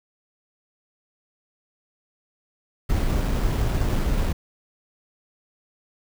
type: noise with sample-and-hold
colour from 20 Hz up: brown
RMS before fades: -22 dBFS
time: 2.89-4.33 s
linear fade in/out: 10 ms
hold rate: 6300 Hz
effects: none